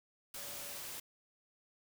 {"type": "tone in noise", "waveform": "sine", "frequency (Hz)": 571, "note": "D5", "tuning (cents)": -49, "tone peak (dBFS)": -56, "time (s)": [0.36, 0.78], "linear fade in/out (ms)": 5, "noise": "white", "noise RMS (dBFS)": -45, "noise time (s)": [0.34, 1], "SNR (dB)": -14, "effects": []}